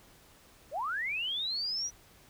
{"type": "linear sweep", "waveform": "sine", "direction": "up", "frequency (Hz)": [490.5, 5920], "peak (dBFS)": -31, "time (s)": [0.71, 1.91], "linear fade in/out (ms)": 50, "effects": ["pink hiss -59 dBFS RMS until 2.29 s"]}